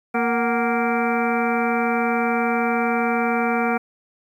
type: harmonic tone with a mistuned harmonic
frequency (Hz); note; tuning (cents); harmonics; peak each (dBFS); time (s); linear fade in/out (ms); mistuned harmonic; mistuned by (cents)
233.1; A#3; 0; 1 / 2 / 3 / 4 / 5 / 6 / 7 / 8 / 9 / 10; -23 / -25 / -24 / -32 / -31 / -27 / -37 / -38 / -38 / -29; 0.14-3.78; 10; 3; +95
effects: 9-bit